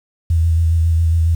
sine tone with vibrato, 82.41 Hz, E2, in tune, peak -11 dBFS, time 0.3-1.35 s, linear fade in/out 5 ms, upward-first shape square, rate 7.3 Hz, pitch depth 27 cents each way, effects 7-bit

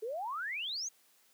sine exponential sweep, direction up, 415.3 to 6720 Hz, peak -35 dBFS, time 0.02-0.89 s, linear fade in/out 10 ms, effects white hiss -67 dBFS RMS until 1.33 s + high-pass 200 Hz 12 dB/octave

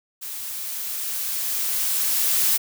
blue noise with level ramp, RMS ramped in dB -33 to -19 dBFS, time 0.21-2.58 s, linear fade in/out 20 ms, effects none

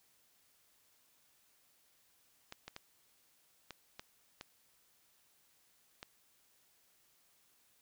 clicks, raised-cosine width 0.2 ms, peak -28 dBFS, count 7, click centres 2.524 / 2.68 / 2.764 / 3.707 / 3.995 / 4.411 / 6.029 s, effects white hiss -71 dBFS RMS until 7.81 s

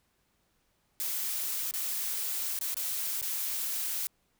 blue noise with dropouts, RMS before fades -33 dBFS, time 1-4.07 s, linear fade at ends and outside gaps 0 ms, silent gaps 1.711-1.738 / 2.589-2.611 / 2.743-2.768 / 3.212-3.226 s, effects pink hiss -73 dBFS RMS until 4.39 s

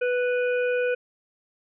harmonic tone, 493.9 Hz, B4, in tune, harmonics 1 / 3 / 5 / 6, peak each -22 / -30 / -34 / -48 dBFS, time 0.01-0.95 s, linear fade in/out 10 ms, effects none

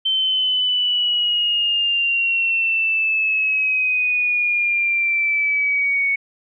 sine exponential sweep, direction down, 3100 to 2217 Hz, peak -16 dBFS, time 0.05-6.16 s, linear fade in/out 10 ms, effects none

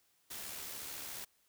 white noise with amplitude modulation, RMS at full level -43 dBFS, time 0.3-1.25 s, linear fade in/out 10 ms, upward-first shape sine, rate 73.8 Hz, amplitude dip 35%, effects white hiss -73 dBFS RMS until 1.48 s

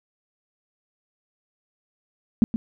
sine tone with echo, 226.2 Hz, A3, 48 cents sharp, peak -11 dBFS, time 2.42-2.44 s, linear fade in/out 0 ms, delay 120 ms, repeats 1, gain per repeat -10 dB, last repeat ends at 2.56 s, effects none

